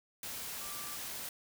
sine tone in noise, 1174.7 Hz, D6, in tune, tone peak -50 dBFS, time 0.61-0.96 s, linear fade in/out 2 ms, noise white, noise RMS -42 dBFS, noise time 0.23-1.29 s, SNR -11 dB, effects none

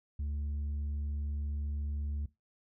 sine tone with tanh clipping, 72.9 Hz, D2, 12 cents flat, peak -34 dBFS, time 0.19-2.26 s, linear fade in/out 5 ms, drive 4 dB, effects noise-tail reverb RT60 0.2 s tail -18 dB re dry

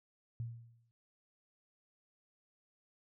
sine tone with exponential decay, 116.54 Hz, A#2, in tune, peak -35 dBFS, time 0.4-0.91 s, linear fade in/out 0 ms, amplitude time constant 110 ms, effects none

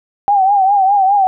sine tone with vibrato, 787 Hz, G5, 7 cents sharp, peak -8 dBFS, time 0.28-1.27 s, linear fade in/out 0 ms, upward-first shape triangle, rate 4.9 Hz, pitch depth 99 cents each way, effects none

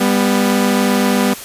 sawtooth tone pair together, 198.92 / 246.9 Hz, G3 / B3, +26 / 0 cents, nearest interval major third, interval 374 cents, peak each -11 dBFS, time 0-1.34 s, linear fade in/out 10 ms, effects white hiss -31 dBFS RMS until 1.44 s + resampled to 32000 Hz

